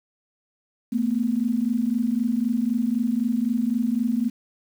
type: tone pair together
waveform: sine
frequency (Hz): 223 / 246.9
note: A3 / B3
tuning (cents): +23 / 0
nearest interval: major second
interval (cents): 177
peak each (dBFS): -23 / -23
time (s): 0.92-4.3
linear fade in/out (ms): 10
effects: 8-bit